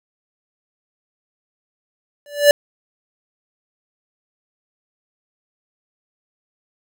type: tone with exponential growth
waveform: square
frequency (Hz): 581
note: D5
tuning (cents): -19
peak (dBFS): -4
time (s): 2.26-2.51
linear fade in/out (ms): 1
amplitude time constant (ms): 53
effects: none